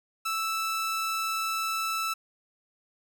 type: tone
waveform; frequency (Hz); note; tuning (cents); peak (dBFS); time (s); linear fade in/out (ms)
sawtooth; 1318.5; E6; 0; -24; 0.25-2.14; 10
effects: none